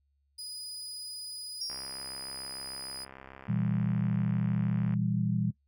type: tone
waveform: 30% pulse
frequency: 4959 Hz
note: D#8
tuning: 7 cents flat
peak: -36 dBFS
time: 0.38-3.05 s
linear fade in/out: 10 ms
type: tone with exponential decay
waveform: sine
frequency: 5550 Hz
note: F8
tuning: 12 cents flat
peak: -32 dBFS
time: 1.61-2.07 s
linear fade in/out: 5 ms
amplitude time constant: 98 ms
type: click train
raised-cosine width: 0.5 ms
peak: -31 dBFS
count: 217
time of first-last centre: 1.7-4.938 s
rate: 66.7 Hz
type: chord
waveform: sine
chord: E diminished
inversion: second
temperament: just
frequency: 118.67 / 164.81 / 197.78 Hz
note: Bb2 / E3 / G3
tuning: +31 / 0 / +16 cents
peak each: -31 dBFS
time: 3.48-5.51 s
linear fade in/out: 10 ms
effects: noise-tail reverb RT60 0.1 s tail -17 dB re dry + added 70 Hz sine -70 dBFS peak until 5.67 s